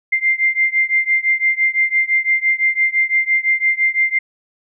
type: beating tone pair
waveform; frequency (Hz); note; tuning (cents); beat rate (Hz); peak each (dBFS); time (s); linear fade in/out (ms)
sine; 2093 / 2098.9; C7 / C7; 0 / +5; 5.9; -16 / -17; 0.12-4.19; 10
effects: none